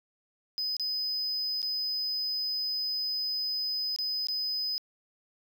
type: tone with dropouts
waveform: sine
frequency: 5020 Hz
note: D#8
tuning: 15 cents sharp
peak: -26 dBFS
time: 0.58-4.78 s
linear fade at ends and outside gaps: 0 ms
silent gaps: 0.767-0.797 / 1.618-1.628 / 3.962-3.987 / 4.27-4.285 s
effects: tanh soft clip ceiling -28 dBFS + 10-bit